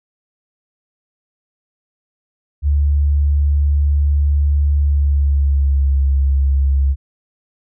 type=tone with pitch glide; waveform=sine; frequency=72.2 to 68.5 Hz; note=D2 to C#2; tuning=-29 to -20 cents; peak=-11 dBFS; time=2.62-6.96 s; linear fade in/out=50 ms; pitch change=-91 cents; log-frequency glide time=4.77-5.97 s; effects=none